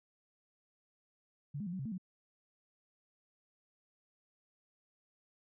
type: tone with pitch steps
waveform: sine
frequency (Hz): 143.6 / 207.5 / 173.5 / 188.1 / 135 / 222.9 / 184.4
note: D3 / G#3 / F3 / F#3 / C#3 / A3 / F#3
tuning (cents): -39 / -1 / -11 / +29 / -45 / +23 / -6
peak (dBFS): -37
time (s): 1.54-1.981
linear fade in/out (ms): 10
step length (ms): 63
effects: none